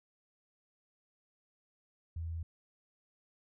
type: tone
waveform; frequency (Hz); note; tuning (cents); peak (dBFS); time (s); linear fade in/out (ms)
sine; 82.5; E2; +2; -36; 2.16-2.43; 5
effects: none